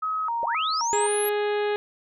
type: tone with vibrato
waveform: sine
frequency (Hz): 1090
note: C#6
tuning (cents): -29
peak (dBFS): -24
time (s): 0.02-1.07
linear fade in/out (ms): 10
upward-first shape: square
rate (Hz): 1.9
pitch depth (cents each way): 270
type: linear sweep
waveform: sine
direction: up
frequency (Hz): 493.9 to 11760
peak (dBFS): -27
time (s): 0.43-1.29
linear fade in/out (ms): 0
type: harmonic tone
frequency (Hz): 415.3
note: G#4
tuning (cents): 0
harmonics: 1 / 2 / 3 / 4 / 5 / 6 / 7 / 8 / 9 / 10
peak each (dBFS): -23 / -31 / -39 / -35 / -41 / -40 / -44 / -45 / -45 / -49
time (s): 0.93-1.76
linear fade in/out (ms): 0
effects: none